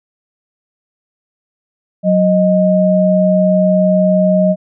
sine tone pair together, 185 / 621.9 Hz, F#3 / D#5, 0 / -1 cents, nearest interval octave + major sixth, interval 2099 cents, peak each -11 dBFS, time 2.03-4.56 s, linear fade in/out 50 ms, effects none

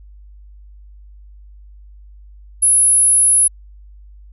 sine tone, 10560 Hz, E9, 2 cents sharp, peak -9 dBFS, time 2.62-3.48 s, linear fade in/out 10 ms, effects added 50 Hz sine -38 dBFS peak until 4.32 s

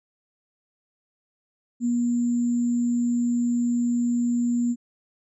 sine tone with sample-and-hold, 239.8 Hz, A#3, 49 cents sharp, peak -20 dBFS, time 1.8-4.76 s, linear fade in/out 50 ms, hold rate 7350 Hz, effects resampled to 22050 Hz

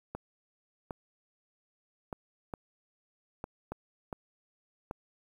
clicks, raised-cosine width 1 ms, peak -23 dBFS, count 8, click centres 0.15 / 0.908 / 2.128 / 2.538 / 3.441 / 3.72 / 4.128 / 4.911 s, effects 9-bit

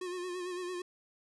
square tone with vibrato, 360 Hz, F#4, 47 cents flat, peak -37 dBFS, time 0.01-0.82 s, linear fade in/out 5 ms, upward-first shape sine, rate 8.9 Hz, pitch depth 46 cents each way, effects resampled to 24000 Hz

